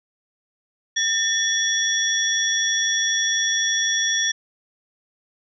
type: tone cluster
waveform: sine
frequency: 1806 / 3413 / 5670 Hz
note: A6 / G#7 / F8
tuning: +45 / +47 / +25 cents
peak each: -23 dBFS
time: 0.96-4.32 s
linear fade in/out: 10 ms
effects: none